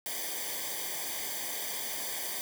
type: noise with comb filter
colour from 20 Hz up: white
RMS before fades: -36 dBFS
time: 0.06-2.41 s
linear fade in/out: 0 ms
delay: 0.74 ms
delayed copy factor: -0.85
effects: none